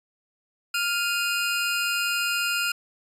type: tone pair together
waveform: 25% pulse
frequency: 1400.8 / 2496 Hz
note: F6 / D#7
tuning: +5 / +5 cents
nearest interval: minor seventh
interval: 1000 cents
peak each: -21 / -25 dBFS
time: 0.74-2.72 s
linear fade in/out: 5 ms
effects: resampled to 32000 Hz